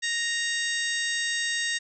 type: harmonic tone with a mistuned harmonic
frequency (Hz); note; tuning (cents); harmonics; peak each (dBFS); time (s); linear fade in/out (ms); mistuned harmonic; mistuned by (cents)
932.3; A#5; 0; 2 / 3 / 4 / 5 / 6 / 7 / 8 / 9; -28 / -36 / -32 / -39 / -37 / -37 / -39 / -42; 0.02-1.79; 20; 8; +49
effects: none